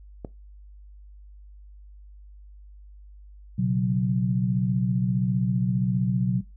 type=click; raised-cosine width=2 ms; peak=-20 dBFS; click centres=0.248 s
type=chord; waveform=sine; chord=B suspended second; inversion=none; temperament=equal; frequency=123.47 / 138.59 / 185 Hz; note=B2 / C#3 / F#3; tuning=0 / 0 / 0 cents; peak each=-25 / -29 / -23 dBFS; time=3.58-6.41 s; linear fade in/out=10 ms
effects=noise-tail reverb RT60 0.2 s tail -19 dB re dry + added 50 Hz sine -44 dBFS peak until 6.56 s